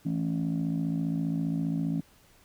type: chord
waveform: sine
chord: A major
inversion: second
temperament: just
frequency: 165 / 220 / 275 Hz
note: E3 / A3 / C#4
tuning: +2 / 0 / -14 cents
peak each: -28 / -32 / -30 dBFS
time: 0.05-2.01 s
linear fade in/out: 10 ms
effects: tanh soft clip ceiling -21 dBFS + pink hiss -60 dBFS RMS until 2.44 s